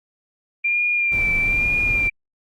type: tone with vibrato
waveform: sine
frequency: 2379 Hz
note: D7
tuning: 22 cents sharp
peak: -17 dBFS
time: 0.64-2.1 s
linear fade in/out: 10 ms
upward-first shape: sine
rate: 1.1 Hz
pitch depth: 36 cents each way
type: noise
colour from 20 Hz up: brown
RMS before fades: -28 dBFS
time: 1.11-2.09 s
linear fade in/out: 20 ms
effects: Opus 32 kbps